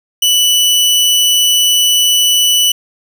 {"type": "tone", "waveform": "sawtooth", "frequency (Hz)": 2969, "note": "F#7", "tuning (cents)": 5, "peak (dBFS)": -5, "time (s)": [0.22, 2.72], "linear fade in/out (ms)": 5, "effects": ["7-bit"]}